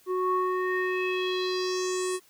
square tone with low-pass filter sweep, 368.3 Hz, F#4, 8 cents flat, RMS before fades -28 dBFS, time 0.06-2.2 s, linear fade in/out 50 ms, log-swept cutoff 820 to 9700 Hz, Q 4.3, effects white hiss -60 dBFS RMS until 2.29 s

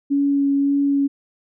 sine tone with vibrato, 280.4 Hz, C#4, 20 cents sharp, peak -15 dBFS, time 0.1-1.08 s, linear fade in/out 20 ms, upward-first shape sine, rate 1.8 Hz, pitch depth 10 cents each way, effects none

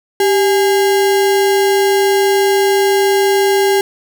sine tone with sample-and-hold, 392 Hz, G4, in tune, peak -9 dBFS, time 0.2-3.81 s, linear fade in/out 2 ms, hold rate 1225 Hz, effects none

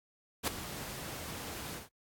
pink noise with ADSR envelope, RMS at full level -28 dBFS, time 0.43-1.89 s, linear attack 46 ms, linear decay 5 ms, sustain -14 dB, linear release 140 ms, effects high-pass 60 Hz 12 dB/octave + AAC 64 kbps

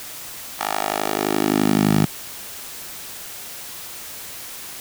10% pulse tone with high-pass filter sweep, 51.7 Hz, G#1, 7 cents flat, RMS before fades -20 dBFS, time 0.59-2.06 s, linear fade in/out 10 ms, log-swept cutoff 900 to 150 Hz, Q 1.9, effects white hiss -35 dBFS RMS until 4.8 s

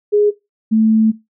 sine tone pair in turn, 415.3 / 220 Hz, G#4 / A3, 0 / 0 cents, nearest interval major seventh, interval 1100 cents, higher first, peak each -9 dBFS, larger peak neither, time 0.12-0.31 / 0.71-1.12 s, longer second, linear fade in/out 20 ms, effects noise-tail reverb RT60 0.2 s tail -18 dB re dry

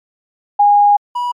sine / triangle tone pair in turn, 820 / 975.2 Hz, G#5 / B5, -22 / -22 cents, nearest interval minor third, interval 300 cents, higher second, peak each -6 / -14 dBFS, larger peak first, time 0.59-0.97 / 1.15-1.32 s, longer first, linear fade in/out 10 ms, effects MP3 64 kbps

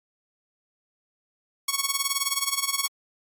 5% pulse tone with tremolo, 1108.7 Hz, C#6, in tune, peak -9 dBFS, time 1.68-2.88 s, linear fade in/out 5 ms, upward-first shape sine, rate 19 Hz, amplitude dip 80%, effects AAC 64 kbps

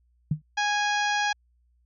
sine tone with exponential decay, 152.8 Hz, D#3, 31 cents flat, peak -17 dBFS, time 0.31-0.42 s, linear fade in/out 5 ms, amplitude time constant 22 ms
harmonic tone, 827 Hz, G#5, 8 cents flat, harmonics 1 / 2 / 3 / 4 / 5 / 6 / 7 / 8, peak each -26 / -27 / -33 / -34 / -39 / -38 / -39 / -45 dBFS, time 0.57-1.33 s, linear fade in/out 10 ms
effects added 60 Hz sine -62 dBFS peak until 1.85 s

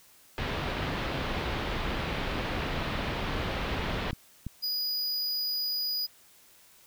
pink low-pass noise, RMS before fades -32 dBFS, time 0.38-4.11 s, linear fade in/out 0 ms, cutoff 3800 Hz, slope 24 dB/octave
click train, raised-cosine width 5 ms, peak -22 dBFS, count 4, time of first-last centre 3.46-4.467 s, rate 2.98 Hz
square tone, 4926 Hz, D#8, 18 cents flat, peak -29 dBFS, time 4.62-6.07 s, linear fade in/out 20 ms
effects white hiss -58 dBFS RMS until 6.86 s

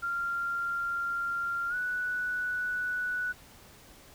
sine tone with pitch glide, 1388 to 1479.1 Hz, F6 to F#6, -11 to -1 cents, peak -29 dBFS, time 0.02-3.33 s, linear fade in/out 20 ms, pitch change +110 cents, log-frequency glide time 1.69-1.75 s, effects pink hiss -54 dBFS RMS until 4.14 s

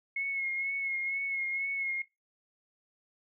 sine tone with vibrato, 2175 Hz, C#7, 33 cents flat, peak -30 dBFS, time 0.16-2.02 s, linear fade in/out 5 ms, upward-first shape sine, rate 2.1 Hz, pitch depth 31 cents each way, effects noise-tail reverb RT60 0.2 s tail -17 dB re dry

